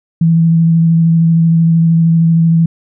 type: tone with vibrato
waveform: sine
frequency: 165 Hz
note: E3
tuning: 2 cents sharp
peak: -6 dBFS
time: 0.21-2.66 s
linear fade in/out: 5 ms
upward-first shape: square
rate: 13 Hz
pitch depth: 12 cents each way
effects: none